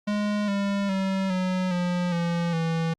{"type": "tone with pitch steps", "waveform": "square", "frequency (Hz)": [207.7, 199.7, 192.01, 184.61, 177.5, 170.67, 164.09], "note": ["G#3", "G3", "G3", "F#3", "F3", "F3", "E3"], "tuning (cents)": [0, 32, -36, -4, 28, -40, -8], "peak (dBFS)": -24, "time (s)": [0.07, 2.94], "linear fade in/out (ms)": 10, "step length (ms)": 410, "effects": ["low-pass 5000 Hz 12 dB/octave", "Opus 48 kbps"]}